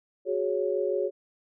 sine chord, F# suspended second, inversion none, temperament just, 370 / 416.2 / 555 Hz, F#4 / G#4 / C#5, 0 / +4 / +2 cents, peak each -29 dBFS, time 0.25-1.11 s, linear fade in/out 50 ms, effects none

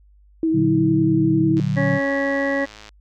sine tone with vibrato, 321.9 Hz, E4, 41 cents flat, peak -16 dBFS, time 0.43-1.6 s, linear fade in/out 2 ms, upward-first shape sine, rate 11 Hz, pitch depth 21 cents each way
sine chord, Bb augmented, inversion none, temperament equal, 116.54 / 146.83 / 185 Hz, Bb2 / D3 / F#3, 0 / 0 / 0 cents, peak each -25 / -21 / -23 dBFS, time 0.52-2 s, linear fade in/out 50 ms
click train, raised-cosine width 0.2 ms, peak -23 dBFS, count 141, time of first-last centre 1.57-2.891 s, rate 106 Hz
harmonic tone, 277.2 Hz, C#4, in tune, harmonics 1 / 2 / 3 / 4 / 6 / 7, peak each -23 / -22 / -33 / -34 / -31 / -25 dBFS, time 1.76-2.66 s, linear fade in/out 20 ms
effects added 50 Hz sine -49 dBFS peak until 3 s

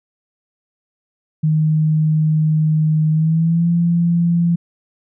sine tone with pitch glide, 155.56 to 170.62 Hz, D#3 to F3, 0 to -40 cents, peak -12 dBFS, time 1.43-4.56 s, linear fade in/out 10 ms, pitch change +160 cents, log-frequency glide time 3.11-3.68 s, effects none

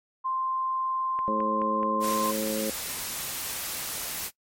sine tone, 1046.5 Hz, C6, in tune, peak -26 dBFS, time 0.24-2.32 s, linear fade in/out 20 ms
click train, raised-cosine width 0.5 ms, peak -25 dBFS, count 7, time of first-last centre 1.19-2.472 s, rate 4.68 Hz
harmonic tone, 108.1 Hz, A2, 30 cents flat, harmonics 2 / 3 / 4 / 5, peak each -31 / -35 / -35 / -30 dBFS, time 1.28-2.7 s, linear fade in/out 0 ms
white noise, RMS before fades -33 dBFS, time 2-4.31 s, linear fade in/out 50 ms
effects noise-tail reverb RT60 0.1 s tail -20 dB re dry + MP3 64 kbps

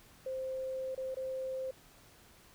sine tone with dropouts, 523.3 Hz, C5, in tune, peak -35 dBFS, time 0.26-1.71 s, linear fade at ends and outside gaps 5 ms, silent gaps 0.949-0.976 / 1.146-1.168 s, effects pink hiss -60 dBFS RMS until 2.54 s

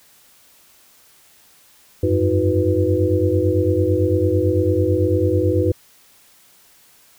sine tone cluster, 90.1 / 99.1 / 317.5 / 366.2 / 495.1 Hz, F#2 / G2 / D#4 / F#4 / B4, -45 / +19 / +35 / -18 / +4 cents, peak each -21 dBFS, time 2.03-5.72 s, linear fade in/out 5 ms, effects white hiss -52 dBFS RMS until 7.18 s

